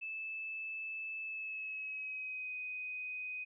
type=tone with pitch glide; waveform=sine; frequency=2623 to 2502 Hz; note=E7 to D#7; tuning=-9 to +9 cents; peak=-39 dBFS; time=0.01-3.45 s; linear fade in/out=20 ms; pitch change=-82 cents; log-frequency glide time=1.21-2.55 s; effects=none